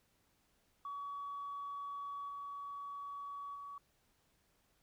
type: tone with level steps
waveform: sine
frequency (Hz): 1132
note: C#6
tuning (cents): +36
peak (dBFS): -40 / -42 / -45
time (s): 0.85-3.78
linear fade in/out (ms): 2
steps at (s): 2.28 / 3.54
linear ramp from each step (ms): 20
effects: tanh soft clip ceiling -37 dBFS + pink hiss -75 dBFS RMS until 4.82 s